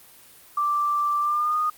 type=tone with pitch glide; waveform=sine; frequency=1174.7 to 1231 Hz; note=D6 to D#6; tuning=0 to -19 cents; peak=-20 dBFS; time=0.57-1.7 s; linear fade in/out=5 ms; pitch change=+81 cents; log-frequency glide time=1.2-1.58 s; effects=white hiss -50 dBFS RMS until 1.77 s + Opus 32 kbps